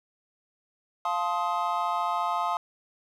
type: chord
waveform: triangle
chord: F dominant seventh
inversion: none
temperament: just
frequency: 698.5 / 873.1 / 1047.7 / 1257.2 Hz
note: F5 / A5 / C6 / Eb6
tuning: 0 / -14 / +2 / +18 cents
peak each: -29 dBFS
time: 1.05-2.57 s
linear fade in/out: 2 ms
effects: none